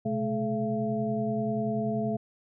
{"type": "tone cluster", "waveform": "sine", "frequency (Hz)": [123.6, 134, 215.7, 429.3, 675], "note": ["B2", "C3", "A3", "A4", "E5"], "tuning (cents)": [2, 42, -34, -43, 41], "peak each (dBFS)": [-37, -38, -29, -34, -32], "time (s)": [0.05, 2.17], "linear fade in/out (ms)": 10, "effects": []}